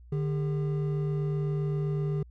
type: tone pair together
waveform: triangle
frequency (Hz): 149.38 / 400.4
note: D3 / G4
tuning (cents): +30 / +37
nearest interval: octave + perfect fourth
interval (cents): 1707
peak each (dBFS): -25 / -33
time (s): 0.12-2.23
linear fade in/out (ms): 5
effects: added 60 Hz sine -48 dBFS peak until 2.3 s